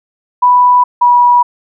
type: tone pair in turn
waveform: sine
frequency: 987.8 / 972 Hz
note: B5 / B5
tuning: 0 / -28 cents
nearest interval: unison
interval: 28 cents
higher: first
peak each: -4 dBFS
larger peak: neither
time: 0.42-0.84 / 1.01-1.43 s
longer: neither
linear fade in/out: 10 ms
effects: none